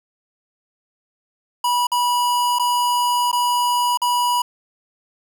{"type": "tone with dropouts", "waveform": "square", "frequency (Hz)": 975, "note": "B5", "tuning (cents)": -23, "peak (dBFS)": -17, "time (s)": [1.64, 4.42], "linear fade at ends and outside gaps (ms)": 5, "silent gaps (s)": [[1.87, 1.917], [2.587, 2.595], [3.316, 3.328], [3.974, 4.017]], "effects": []}